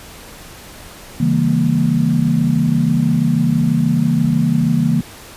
sine chord, C# diminished seventh, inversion none, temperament equal with one note detuned, 138.59 / 164.81 / 200.9 / 233.1 Hz, C#3 / E3 / G3 / Bb3, 0 / 0 / +43 / 0 cents, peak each -19 / -16 / -22 / -16 dBFS, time 1.2-5.01 s, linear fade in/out 5 ms, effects pink hiss -37 dBFS RMS until 5.36 s + resampled to 32000 Hz

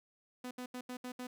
sawtooth tone bursts at uneven times, 250 Hz, B3, 21 cents sharp, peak -37 dBFS, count 6, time 0.44-0.51 / 0.58-0.66 / 0.74-0.81 / 0.89-0.97 / 1.04-1.12 / 1.19-1.27 s, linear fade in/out 5 ms, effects none

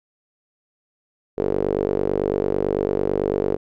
sawtooth tone with band-pass filter, 49 Hz, G1, in tune, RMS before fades -22 dBFS, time 1.37-3.57 s, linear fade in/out 20 ms, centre 430 Hz, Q 4.3, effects none

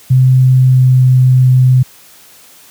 sine tone with pitch glide, 129.2 to 128.09 Hz, C3 to C3, -21 to -36 cents, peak -4 dBFS, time 0.1-1.83 s, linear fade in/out 10 ms, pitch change -15 cents, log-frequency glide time 0.54-1.03 s, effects white hiss -41 dBFS RMS until 2.7 s + high-pass 60 Hz 12 dB/octave

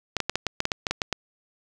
clicks, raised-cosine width 0.2 ms, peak -7 dBFS, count 12, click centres 0.167 / 0.203 / 0.296 / 0.356 / 0.467 / 0.604 / 0.654 / 0.718 / 0.868 / 0.91 / 1.018 / 1.127 s, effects none

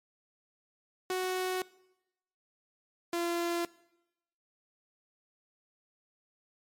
sawtooth tone pair in turn, 370 / 342.7 Hz, F#4 / F4, 0 / -33 cents, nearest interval minor second, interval 133 cents, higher first, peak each -26 dBFS, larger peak neither, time 1.1-1.62 / 3.13-3.65 s, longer neither, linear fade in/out 2 ms, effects noise-tail reverb RT60 0.9 s tail -21 dB re dry + MP3 64 kbps

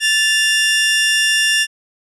sawtooth tone pair together, 1750.5 / 2794 Hz, A6 / F7, -9 / 0 cents, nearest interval minor sixth, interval 809 cents, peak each -12 dBFS, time 0-1.67 s, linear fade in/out 50 ms, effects resampled to 24000 Hz

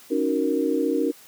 sine chord, D# minor seventh, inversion third, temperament equal, 277.2 / 311.1 / 370 / 466.2 Hz, C#4 / D#4 / F#4 / A#4, 0 / 0 / 0 / 0 cents, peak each -25 / -25 / -28 / -25 dBFS, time 0.1-1.12 s, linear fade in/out 20 ms, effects white hiss -49 dBFS RMS until 1.27 s + high-pass 100 Hz 12 dB/octave

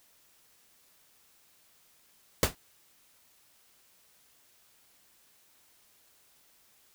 pink noise with exponential decay, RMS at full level -19 dBFS, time 2.43-2.55 s, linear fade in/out 1 ms, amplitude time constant 25 ms, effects white hiss -64 dBFS RMS until 6.94 s

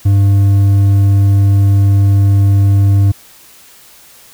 triangle tone with hard clipping, 99.3 Hz, G2, 23 cents sharp, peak -7 dBFS, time 0.05-3.12 s, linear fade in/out 10 ms, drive 7 dB, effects white hiss -41 dBFS RMS until 4.33 s

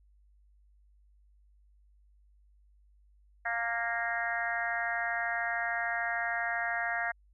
harmonic tone with a mistuned harmonic, 233.1 Hz, A#3, in tune, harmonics 3 / 4 / 5 / 6 / 7 / 8 / 9, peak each -35 / -43 / -45 / -39 / -35 / -35 / -42 dBFS, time 3.45-7.12 s, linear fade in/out 10 ms, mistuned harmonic 4, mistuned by -26 cents, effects added 50 Hz sine -60 dBFS peak until 7.33 s

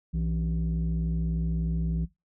sine tone pair together, 61.74 / 165.05 Hz, B1 / E3, 0 / +2 cents, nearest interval octave + perfect fourth, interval 1702 cents, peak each -26 dBFS, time 0.13-2.06 s, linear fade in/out 20 ms, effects noise-tail reverb RT60 0.2 s tail -18 dB re dry + tanh soft clip ceiling -22 dBFS

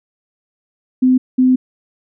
sine tone bursts at uneven times, 255.9 Hz, C4, 38 cents flat, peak -8 dBFS, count 2, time 1.02-1.18 / 1.38-1.56 s, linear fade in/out 10 ms, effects none

